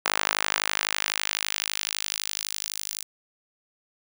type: tone with high-pass filter sweep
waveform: sawtooth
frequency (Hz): 51.91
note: G#1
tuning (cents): 0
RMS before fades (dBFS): -29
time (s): 0.05-3.03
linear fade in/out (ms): 5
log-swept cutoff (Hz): 1100 to 6300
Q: 0.89
effects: none